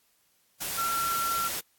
sine tone in noise, 1360 Hz, F6, 46 cents flat, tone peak -27 dBFS, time 0.77-1.49 s, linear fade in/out 20 ms, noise white, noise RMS -33 dBFS, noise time 0.6-1.61 s, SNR +3 dB, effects white hiss -68 dBFS RMS until 1.78 s + AAC 64 kbps

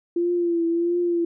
sine tone with vibrato, 342.1 Hz, F4, 36 cents flat, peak -19 dBFS, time 0.16-1.25 s, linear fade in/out 5 ms, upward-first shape triangle, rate 1.5 Hz, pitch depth 50 cents each way, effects none

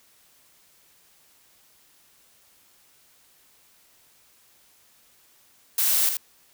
blue noise with echo, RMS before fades -22 dBFS, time 5.78-6.09 s, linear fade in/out 2 ms, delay 80 ms, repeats 1, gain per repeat -6 dB, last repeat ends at 6.17 s, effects white hiss -59 dBFS RMS until 6.53 s

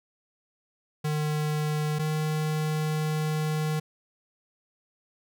square tone pair in turn, 151.8 / 154.45 Hz, D#3 / D#3, -42 / -12 cents, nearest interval unison, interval 30 cents, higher second, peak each -26 dBFS, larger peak neither, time 1.04-1.99 / 1.99-3.8 s, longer second, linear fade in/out 10 ms, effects none

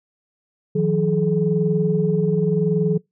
sine tone cluster, 159.2 / 180 / 426.1 Hz, D#3 / F#3 / G#4, +40 / -47 / +44 cents, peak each -20 dBFS, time 0.75-2.98 s, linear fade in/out 10 ms, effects noise-tail reverb RT60 0.2 s tail -26 dB re dry + tanh soft clip ceiling -6 dBFS

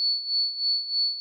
sine tone with tremolo, 4439 Hz, C#8, 2 cents sharp, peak -20 dBFS, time 0-1.2 s, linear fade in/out 0 ms, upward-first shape sine, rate 3.2 Hz, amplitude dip 75%, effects none

